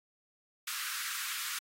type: high-pass noise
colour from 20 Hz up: pink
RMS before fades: -38 dBFS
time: 0.67-1.59 s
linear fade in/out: 5 ms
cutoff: 1200 Hz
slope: 48 dB/octave
effects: AAC 48 kbps